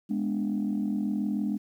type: chord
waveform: sine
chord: G# diminished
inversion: none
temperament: equal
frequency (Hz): 207.7 / 246.9 / 293.7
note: G#3 / B3 / D4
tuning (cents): 0 / 0 / 0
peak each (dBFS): -27 / -32 / -31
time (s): 0.09-1.58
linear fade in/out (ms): 20
effects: tanh soft clip ceiling -20 dBFS + 10-bit